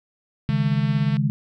click train, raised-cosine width 0.3 ms, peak -21 dBFS, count 153, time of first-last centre 0.49-1.169 s, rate 224 Hz
sine chord, C# suspended second, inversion none, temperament equal, 138.59 / 155.56 / 207.7 Hz, C#3 / D#3 / G#3, 0 / 0 / 0 cents, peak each -21 / -23 / -24 dBFS, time 0.49-1.3 s, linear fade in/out 0 ms
effects none

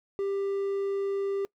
triangle tone, 395.4 Hz, G4, 15 cents sharp, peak -25 dBFS, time 0.19-1.45 s, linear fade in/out 0 ms, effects noise-tail reverb RT60 0.1 s tail -23 dB re dry

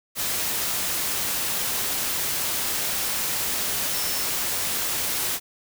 sine tone in noise, 5340 Hz, E8, 22 cents sharp, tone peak -33 dBFS, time 3.9-4.27 s, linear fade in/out 50 ms, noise white, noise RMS -26 dBFS, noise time 0.15-5.4 s, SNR -10 dB, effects none

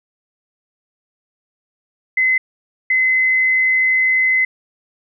sine tone bursts at uneven times, 2043 Hz, C7, 42 cents flat, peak -12 dBFS, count 2, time 2.17-2.38 / 2.9-4.45 s, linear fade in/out 5 ms, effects none

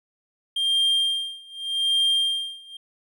triangle tone with tremolo, 3194 Hz, G7, 32 cents sharp, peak -16 dBFS, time 0.56-2.77 s, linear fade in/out 5 ms, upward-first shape sine, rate 0.84 Hz, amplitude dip 95%, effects none

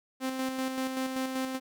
sawtooth tone with tremolo, 261.6 Hz, C4, in tune, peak -25 dBFS, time 0.2-1.6 s, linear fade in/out 50 ms, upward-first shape square, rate 5.2 Hz, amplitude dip 40%, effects none

